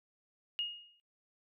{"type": "tone with exponential decay", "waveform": "sine", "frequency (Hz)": 2862, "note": "F7", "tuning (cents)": 42, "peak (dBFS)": -30, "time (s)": [0.59, 1], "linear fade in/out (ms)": 0, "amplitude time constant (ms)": 89, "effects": ["noise-tail reverb RT60 0.3 s tail -24 dB re dry"]}